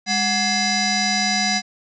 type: tone with frequency modulation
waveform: sine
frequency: 2093 Hz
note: C7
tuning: in tune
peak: -17 dBFS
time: 0.06-1.62 s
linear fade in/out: 50 ms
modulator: 944 Hz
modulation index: 4
effects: none